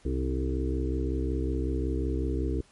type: harmonic tone with a mistuned harmonic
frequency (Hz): 65.41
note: C2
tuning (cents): 0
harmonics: 1 / 2 / 4 / 5 / 6 / 7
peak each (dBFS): -28 / -36 / -35 / -34 / -37 / -38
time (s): 0.05-2.61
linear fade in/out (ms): 5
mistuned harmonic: 7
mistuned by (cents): -36
effects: pink hiss -60 dBFS RMS until 2.71 s + MP3 48 kbps